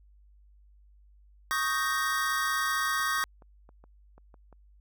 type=chord; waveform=square; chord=Eb dominant seventh; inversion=third; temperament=equal with one note detuned; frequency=1108.7 / 1244.5 / 1557.2 / 1864.7 Hz; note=Db6 / Eb6 / G6 / Bb6; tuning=0 / 0 / -12 / 0 cents; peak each=-33 dBFS; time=1.51-3.24 s; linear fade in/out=0 ms
type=clicks; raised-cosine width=1 ms; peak=-40 dBFS; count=8; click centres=3.001 / 3.184 / 3.422 / 3.691 / 3.84 / 4.18 / 4.342 / 4.527 s
effects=added 50 Hz sine -55 dBFS peak until 4.8 s